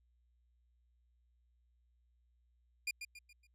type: tone with echo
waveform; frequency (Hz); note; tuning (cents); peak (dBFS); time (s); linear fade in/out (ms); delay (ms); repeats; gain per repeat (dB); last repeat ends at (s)
sawtooth; 2415; D7; +48; -31; 2.87-2.91; 5; 140; 4; -8; 3.47
effects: added 60 Hz sine -70 dBFS peak until 3.54 s + low-pass 11000 Hz 12 dB/octave